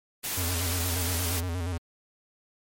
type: noise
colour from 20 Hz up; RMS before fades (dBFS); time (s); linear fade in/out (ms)
white; -31; 0.23-1.41; 20
type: tone with vibrato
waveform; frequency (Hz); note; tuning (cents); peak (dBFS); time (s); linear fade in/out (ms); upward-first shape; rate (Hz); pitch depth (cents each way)
square; 87.31; F2; 0; -29; 0.37-1.78; 10; square; 8.5; 70
effects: MP3 64 kbps